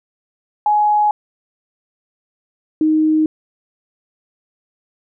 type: tone pair in turn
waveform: sine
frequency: 839 / 311.6 Hz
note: G#5 / D#4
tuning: +17 / +3 cents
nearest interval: octave + perfect fourth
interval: 1714 cents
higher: first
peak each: -11 dBFS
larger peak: neither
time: 0.66-1.11 / 2.81-3.26 s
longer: neither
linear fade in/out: 2 ms
effects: none